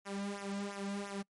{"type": "tone with flanger", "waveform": "sawtooth", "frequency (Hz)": 199.9, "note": "G3", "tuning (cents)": 34, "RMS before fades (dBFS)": -40, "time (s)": [0.05, 1.23], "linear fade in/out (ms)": 20, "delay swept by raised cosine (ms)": [0.23, 2.33], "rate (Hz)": 2.9, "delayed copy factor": -0.9, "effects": ["noise-tail reverb RT60 0.1 s tail -25 dB re dry", "MP3 48 kbps"]}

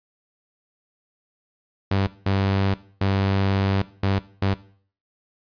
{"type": "tone bursts at uneven times", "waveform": "sawtooth", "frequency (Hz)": 97.6, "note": "G2", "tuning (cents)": -7, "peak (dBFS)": -15, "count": 5, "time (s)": [[1.91, 2.07], [2.26, 2.74], [3.01, 3.82], [4.03, 4.19], [4.42, 4.54]], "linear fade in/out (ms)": 5, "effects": ["noise-tail reverb RT60 0.5 s tail -17 dB re dry", "resampled to 11025 Hz"]}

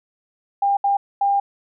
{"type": "tone bursts at uneven times", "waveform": "sine", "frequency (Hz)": 800, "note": "G5", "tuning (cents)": 35, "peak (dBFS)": -15, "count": 3, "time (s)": [[0.62, 0.77], [0.84, 0.97], [1.21, 1.4]], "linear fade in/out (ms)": 5, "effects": []}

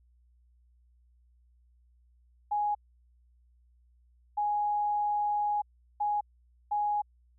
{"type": "tone bursts at uneven times", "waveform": "sine", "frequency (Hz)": 830.6, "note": "G#5", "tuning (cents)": 0, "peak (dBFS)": -26, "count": 4, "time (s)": [[2.51, 2.75], [4.37, 5.62], [6, 6.21], [6.71, 7.02]], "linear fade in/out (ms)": 10, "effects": ["added 60 Hz sine -61 dBFS peak until 7.38 s"]}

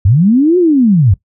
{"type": "linear two-way sweep", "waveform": "sine", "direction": "up then down", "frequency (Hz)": [83.8, 370, 83.8], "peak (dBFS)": -5, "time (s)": [0.05, 1.14], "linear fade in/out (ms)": 5, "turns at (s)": 0.58, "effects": ["noise-tail reverb RT60 0.1 s tail -17 dB re dry"]}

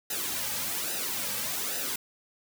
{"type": "noise with flanger", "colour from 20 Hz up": "white", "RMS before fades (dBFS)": -32, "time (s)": [0.1, 1.96], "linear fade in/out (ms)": 5, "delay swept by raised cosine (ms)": [0.89, 2.89], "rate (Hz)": 1.2, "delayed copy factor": -0.75, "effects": []}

